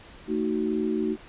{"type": "chord", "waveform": "sine", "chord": "D# diminished", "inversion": "second", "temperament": "just", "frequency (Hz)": [224, 311.1, 373.4], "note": ["A3", "D#4", "F#4"], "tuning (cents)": [31, 0, 16], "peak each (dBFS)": -28, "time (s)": [0.27, 1.17], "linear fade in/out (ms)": 50, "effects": ["pink hiss -48 dBFS RMS until 1.28 s", "resampled to 8000 Hz"]}